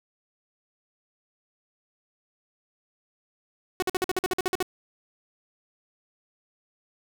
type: tone bursts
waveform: sawtooth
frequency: 370 Hz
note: F#4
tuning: in tune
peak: -19 dBFS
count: 12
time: 3.8-4.626 s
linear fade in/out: 0 ms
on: 23 ms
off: 50 ms
effects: none